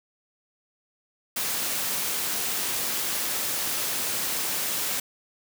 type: high-pass noise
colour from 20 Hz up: white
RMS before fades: -28 dBFS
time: 1.36-5 s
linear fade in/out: 5 ms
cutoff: 120 Hz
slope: 12 dB/octave
effects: none